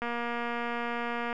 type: click train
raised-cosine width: 0.5 ms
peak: -19 dBFS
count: 311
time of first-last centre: 0.02-1.328 s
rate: 237 Hz
effects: none